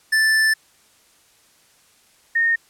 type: tone pair in turn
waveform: square / sine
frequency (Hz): 1760 / 1840.2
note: A6 / A#6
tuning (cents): 0 / -23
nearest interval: minor second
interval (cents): 77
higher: second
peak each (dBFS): -15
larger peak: neither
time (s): 0.12-0.54 / 2.35-2.56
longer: first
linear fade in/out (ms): 10
effects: white hiss -56 dBFS RMS until 2.69 s + low-pass 11000 Hz 12 dB/octave